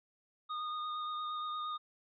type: tone with vibrato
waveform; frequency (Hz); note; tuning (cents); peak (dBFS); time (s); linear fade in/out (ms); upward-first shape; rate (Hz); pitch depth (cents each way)
square; 1230; D#6; -20; -37; 0.49-1.78; 20; sine; 8.6; 16
effects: resampled to 11025 Hz